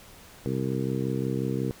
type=harmonic tone; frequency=65.6 Hz; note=C2; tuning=5 cents sharp; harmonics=2 / 3 / 4 / 5 / 6 / 7; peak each=-30 / -32 / -33 / -34 / -35 / -35 dBFS; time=0.46-1.71 s; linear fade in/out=0 ms; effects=pink hiss -50 dBFS RMS until 1.8 s